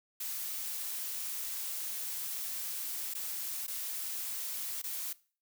blue noise with dropouts, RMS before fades -38 dBFS, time 0.2-5.13 s, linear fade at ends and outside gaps 5 ms, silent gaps 3.139-3.149 / 3.667-3.679 / 4.818-4.838 s, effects noise-tail reverb RT60 0.4 s tail -20 dB re dry

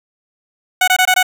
15% pulse tone bursts, 740 Hz, F#5, in tune, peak -3 dBFS, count 5, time 0.81-1.229 s, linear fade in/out 5 ms, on 67 ms, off 21 ms, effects none

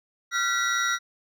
triangle tone cluster, 1383 / 1505 / 1951 / 3807 / 5730 Hz, F6 / F#6 / B6 / A#7 / F8, -17 / +29 / -22 / +36 / +44 cents, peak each -24 / -31 / -27 / -30 / -31 dBFS, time 0.31-0.99 s, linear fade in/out 50 ms, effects none

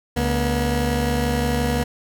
20% pulse tone pair together, 71.44 / 240.3 Hz, D2 / B3, -47 / -47 cents, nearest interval octave + major sixth, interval 2100 cents, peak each -17 dBFS, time 0.16-1.84 s, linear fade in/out 10 ms, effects none

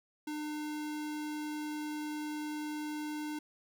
square tone, 301.7 Hz, D4, 47 cents sharp, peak -37 dBFS, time 0.27-3.39 s, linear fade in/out 5 ms, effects none

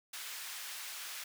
pink high-pass noise, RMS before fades -44 dBFS, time 0.13-1.24 s, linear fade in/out 5 ms, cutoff 1700 Hz, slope 12 dB/octave, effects none

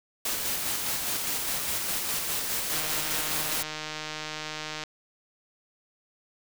white noise with tremolo, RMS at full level -29 dBFS, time 0.25-3.63 s, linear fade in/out 5 ms, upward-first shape square, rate 4.9 Hz, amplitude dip 25%
click train, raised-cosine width 0.2 ms, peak -17 dBFS, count 327, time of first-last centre 2.72-4.837 s, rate 154 Hz
effects none

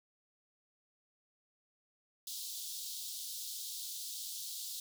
pink high-pass noise, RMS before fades -43 dBFS, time 2.27-4.8 s, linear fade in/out 2 ms, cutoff 3500 Hz, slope 48 dB/octave, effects none

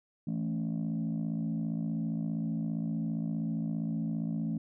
sine chord, A major, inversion second, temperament equal, 164.81 / 220 / 277.2 Hz, E3 / A3 / C#4, 0 / 0 / 0 cents, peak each -32 / -32 / -37 dBFS, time 0.27-4.58 s, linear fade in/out 5 ms, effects tanh soft clip ceiling -26 dBFS

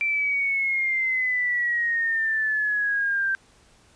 sine exponential sweep, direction down, 2349 to 1568 Hz, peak -21 dBFS, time 0.01-3.35 s, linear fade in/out 0 ms, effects pink hiss -57 dBFS RMS until 3.95 s + resampled to 22050 Hz

